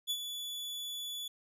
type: tone with ADSR envelope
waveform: 40% pulse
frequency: 3439 Hz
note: A7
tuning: 40 cents flat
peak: -29 dBFS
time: 0.07-1.28 s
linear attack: 34 ms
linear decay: 62 ms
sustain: -8 dB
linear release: 5 ms
effects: none